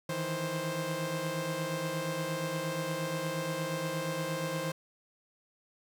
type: tone cluster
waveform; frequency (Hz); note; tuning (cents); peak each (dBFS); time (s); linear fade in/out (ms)
sawtooth; 156 / 164.5 / 525; D#3 / E3 / C5; +5 / -3 / +6; -34 / -34 / -31; 0.09-4.72; 5
effects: none